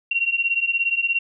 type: beating tone pair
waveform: sine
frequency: 2736 / 2753 Hz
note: F7 / F7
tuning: -36 / -25 cents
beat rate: 17 Hz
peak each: -23 / -21 dBFS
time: 0.11-1.19 s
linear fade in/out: 5 ms
effects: none